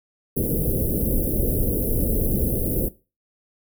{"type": "band-stop noise", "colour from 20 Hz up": "pink", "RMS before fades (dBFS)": -22, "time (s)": [0.36, 2.89], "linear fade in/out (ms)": 10, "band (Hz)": [540, 11000], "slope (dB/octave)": 48, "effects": ["noise-tail reverb RT60 0.3 s tail -18 dB re dry"]}